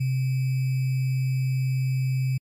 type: tone with sample-and-hold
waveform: sine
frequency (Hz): 130.81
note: C3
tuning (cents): 0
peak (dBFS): -21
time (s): 0-2.38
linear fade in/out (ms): 10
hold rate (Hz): 2450
effects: MP3 64 kbps